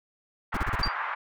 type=band-pass noise; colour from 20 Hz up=pink; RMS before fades=-32 dBFS; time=0.52-1.15 s; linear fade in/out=10 ms; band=940 to 1800 Hz; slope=24 dB/octave
type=noise bursts; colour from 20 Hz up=brown; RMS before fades=-27 dBFS; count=6; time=0.54-0.881 s; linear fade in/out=5 ms; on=31 ms; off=31 ms
type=tone with exponential decay; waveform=sine; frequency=4705 Hz; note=D8; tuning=2 cents sharp; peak=-20 dBFS; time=0.83-0.94 s; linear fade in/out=2 ms; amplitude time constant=22 ms
effects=none

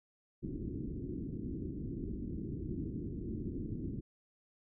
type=low-pass noise; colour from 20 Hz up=white; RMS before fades=-40 dBFS; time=0.42-4.01 s; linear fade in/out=20 ms; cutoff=350 Hz; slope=48 dB/octave; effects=none

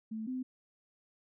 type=tone pair in turn; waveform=sine; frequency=220 / 256.3 Hz; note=A3 / C4; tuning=0 / -36 cents; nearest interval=minor third; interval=264 cents; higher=second; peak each=-36 / -34 dBFS; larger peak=second; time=0.11-0.27 / 0.27-0.43 s; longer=neither; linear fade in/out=10 ms; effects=none

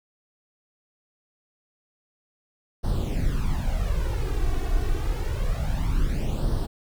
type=noise with flanger; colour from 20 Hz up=brown; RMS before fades=-24 dBFS; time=2.83-6.67 s; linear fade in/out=20 ms; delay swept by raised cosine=0.21 to 2.71 ms; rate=0.27 Hz; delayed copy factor=+0.75; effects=none

